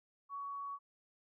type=tone; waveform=sine; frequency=1123 Hz; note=C#6; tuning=22 cents sharp; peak=-40 dBFS; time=0.29-0.79 s; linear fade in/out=50 ms; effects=none